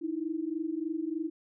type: tone pair together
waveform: sine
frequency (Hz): 306.7 / 330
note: D#4 / E4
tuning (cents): -25 / +2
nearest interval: minor second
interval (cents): 127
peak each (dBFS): -34 / -33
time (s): 0.01-1.3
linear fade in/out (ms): 20
effects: none